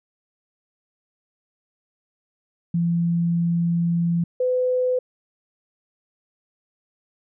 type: tone pair in turn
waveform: sine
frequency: 170.1 / 504.7 Hz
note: F3 / B4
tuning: -45 / +38 cents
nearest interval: octave + perfect fifth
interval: 1883 cents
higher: second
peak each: -18 dBFS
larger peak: neither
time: 2.74-4.24 / 4.4-4.99 s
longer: first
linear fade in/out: 5 ms
effects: none